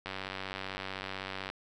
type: click train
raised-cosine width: 0.3 ms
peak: -21 dBFS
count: 139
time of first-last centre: 0.06-1.501 s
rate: 95.8 Hz
effects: none